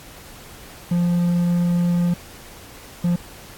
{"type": "tone bursts at uneven times", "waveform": "triangle", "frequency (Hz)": 174.3, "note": "F3", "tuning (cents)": -3, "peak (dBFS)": -14, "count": 2, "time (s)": [[0.91, 2.14], [3.04, 3.16]], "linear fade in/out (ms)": 5, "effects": ["pink hiss -42 dBFS RMS until 3.57 s", "AAC 64 kbps"]}